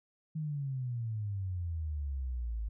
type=exponential sweep; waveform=sine; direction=down; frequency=159.2 to 52.6 Hz; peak=-33 dBFS; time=0.35-2.69 s; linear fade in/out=10 ms; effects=none